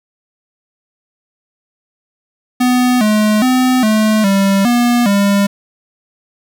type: tone with pitch steps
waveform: square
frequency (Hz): 249.4 / 212.8 / 255 / 215.9 / 196.3 / 240.8 / 200.3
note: B3 / G#3 / C4 / A3 / G3 / B3 / G3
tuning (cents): +17 / +42 / -44 / -33 / +3 / -44 / +38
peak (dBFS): -10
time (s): 2.6-5.47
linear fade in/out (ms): 10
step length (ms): 410
effects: 8-bit